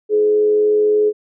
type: tone with frequency modulation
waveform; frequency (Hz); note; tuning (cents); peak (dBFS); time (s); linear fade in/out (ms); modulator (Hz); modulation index
sine; 422.5; G#4; +30; -11; 0.09-1.13; 50; 96.7; 0.22
effects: none